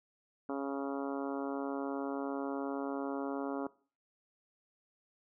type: harmonic tone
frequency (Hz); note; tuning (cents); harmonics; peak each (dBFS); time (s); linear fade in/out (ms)
138.59; C#3; 0; 2 / 3 / 4 / 5 / 6 / 7 / 8 / 9 / 10; -37 / -41 / -43 / -45 / -47 / -48 / -49 / -50 / -51; 0.49-3.67; 2
effects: noise-tail reverb RT60 0.4 s tail -20 dB re dry